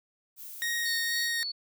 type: noise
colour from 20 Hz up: violet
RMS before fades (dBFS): -43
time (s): 0.36-1.29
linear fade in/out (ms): 50
type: tone with vibrato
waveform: sawtooth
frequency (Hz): 1864.7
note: A#6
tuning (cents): 0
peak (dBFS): -25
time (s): 0.62-1.43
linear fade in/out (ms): 0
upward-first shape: sine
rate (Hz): 2.1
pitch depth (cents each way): 11
type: tone with tremolo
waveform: sine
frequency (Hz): 4435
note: C#8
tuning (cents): 0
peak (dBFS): -31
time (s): 0.85-1.52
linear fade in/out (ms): 10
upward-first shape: sine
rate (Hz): 3.6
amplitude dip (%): 60
effects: none